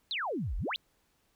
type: exponential two-way sweep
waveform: sine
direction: down then up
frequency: 4280 to 37.25 to 4280 Hz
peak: -31 dBFS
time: 0.11-0.76 s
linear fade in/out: 0 ms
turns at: 0.57 s
effects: pink hiss -72 dBFS RMS until 1.35 s